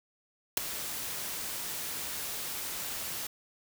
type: noise with ADSR envelope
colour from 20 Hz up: white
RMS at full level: -22 dBFS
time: 0.57-3.27 s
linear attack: 4 ms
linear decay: 8 ms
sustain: -15 dB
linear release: 5 ms
effects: none